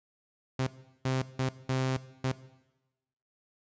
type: tone bursts at uneven times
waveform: sawtooth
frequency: 130.81 Hz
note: C3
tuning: in tune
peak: -23 dBFS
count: 5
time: 0.59-0.67 / 1.05-1.22 / 1.39-1.49 / 1.69-1.97 / 2.24-2.32 s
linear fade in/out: 5 ms
effects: noise-tail reverb RT60 1.0 s tail -17 dB re dry + resampled to 16000 Hz